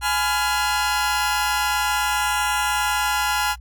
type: chord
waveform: sawtooth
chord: F diminished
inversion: first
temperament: just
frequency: 838.1 / 1005.8 / 1396.9 Hz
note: Ab5 / Cb6 / F6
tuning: +16 / +31 / 0 cents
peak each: -19 / -22 / -20 dBFS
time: 0.01-3.56 s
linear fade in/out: 50 ms
effects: added 60 Hz sine -37 dBFS peak until 3.6 s + AAC 64 kbps